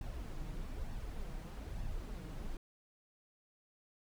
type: noise with flanger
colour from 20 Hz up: brown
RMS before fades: -42 dBFS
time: 0.01-2.57 s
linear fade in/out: 2 ms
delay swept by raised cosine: 1.1 to 6.5 ms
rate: 1.1 Hz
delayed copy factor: +0.5
effects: none